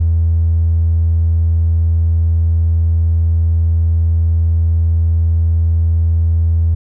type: tone with tanh clipping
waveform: triangle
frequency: 82.41 Hz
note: E2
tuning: in tune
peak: -9 dBFS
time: 0-6.75 s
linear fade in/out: 10 ms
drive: 1 dB
effects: none